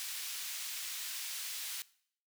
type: high-pass noise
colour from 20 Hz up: pink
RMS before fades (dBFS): -41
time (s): 0-1.82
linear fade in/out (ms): 0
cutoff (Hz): 2800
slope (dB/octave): 12
effects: noise-tail reverb RT60 0.6 s tail -20 dB re dry